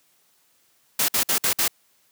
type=noise bursts; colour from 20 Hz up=white; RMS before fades=-21 dBFS; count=5; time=0.99-1.68 s; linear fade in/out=5 ms; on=94 ms; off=55 ms; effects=white hiss -63 dBFS RMS until 2.11 s + high-pass 100 Hz 12 dB/octave